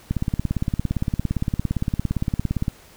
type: click train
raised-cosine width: 5 ms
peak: -9 dBFS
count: 46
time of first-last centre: 0.11-2.681 s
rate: 17.5 Hz
effects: pink hiss -49 dBFS RMS until 2.96 s